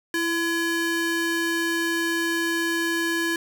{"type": "ring-modulated tone", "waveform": "square", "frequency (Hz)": 677, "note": "E5", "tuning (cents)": 46, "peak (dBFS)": -20, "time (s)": [0.14, 3.36], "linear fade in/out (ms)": 2, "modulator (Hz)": 1010, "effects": []}